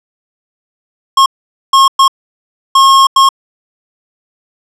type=tone bursts at uneven times; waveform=square; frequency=1081 Hz; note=C#6; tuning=44 cents flat; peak=-4 dBFS; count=5; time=1.17-1.26 / 1.73-1.88 / 1.99-2.08 / 2.75-3.07 / 3.16-3.29 s; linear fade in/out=5 ms; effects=low-pass 8000 Hz 12 dB/octave